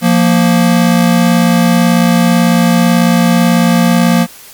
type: tone pair together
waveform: square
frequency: 174.95 / 233.1 Hz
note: F3 / A#3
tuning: +3 / 0 cents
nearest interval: perfect fourth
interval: 497 cents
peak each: -10 dBFS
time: 0.01-4.27 s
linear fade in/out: 50 ms
effects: white hiss -35 dBFS RMS until 4.53 s + MP3 96 kbps